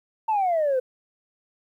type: exponential sweep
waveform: sine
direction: down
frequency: 906 to 498.2 Hz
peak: -18 dBFS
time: 0.28-0.8 s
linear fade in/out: 10 ms
effects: tanh soft clip ceiling -17 dBFS + 10-bit